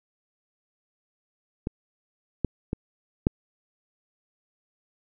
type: clicks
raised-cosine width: 3 ms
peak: -15 / -10 / -14 / -6 dBFS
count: 4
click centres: 1.671 / 2.447 / 2.731 / 3.269 s
effects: none